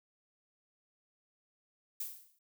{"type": "noise with exponential decay", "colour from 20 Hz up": "violet", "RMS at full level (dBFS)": -36, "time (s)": [2, 2.39], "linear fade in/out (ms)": 5, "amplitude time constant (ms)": 83, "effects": []}